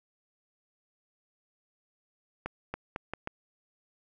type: accelerating click train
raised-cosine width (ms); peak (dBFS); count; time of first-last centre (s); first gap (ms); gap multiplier
0.5; -19; 5; 2.46-3.274; 280; 0.79
effects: none